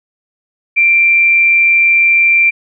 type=tone with amplitude modulation; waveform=sine; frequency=2360 Hz; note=D7; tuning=8 cents sharp; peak=-5 dBFS; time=0.76-2.51 s; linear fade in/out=20 ms; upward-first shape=sine; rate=166 Hz; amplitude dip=25%; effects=none